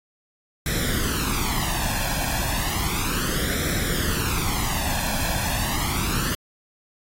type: noise with flanger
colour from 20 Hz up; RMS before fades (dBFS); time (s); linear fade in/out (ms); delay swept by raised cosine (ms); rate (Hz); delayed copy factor
pink; -25; 0.66-6.35; 2; 0.53 to 1.21; 0.33; +0.7
effects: AAC 48 kbps